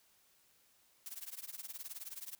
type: noise with tremolo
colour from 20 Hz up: blue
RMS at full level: -43 dBFS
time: 1.06-2.35 s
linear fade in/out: 0 ms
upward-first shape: triangle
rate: 19 Hz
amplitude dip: 100%
effects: white hiss -70 dBFS RMS until 2.39 s